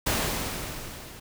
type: noise with level ramp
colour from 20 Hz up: pink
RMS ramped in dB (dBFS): -24 to -45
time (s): 0.06-1.2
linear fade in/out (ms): 10
effects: none